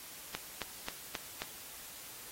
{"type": "click train", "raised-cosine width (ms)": 0.2, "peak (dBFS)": -18, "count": 5, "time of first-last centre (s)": [0.35, 1.42], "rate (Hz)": 3.74, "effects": ["white hiss -49 dBFS RMS until 2.31 s", "AAC 48 kbps"]}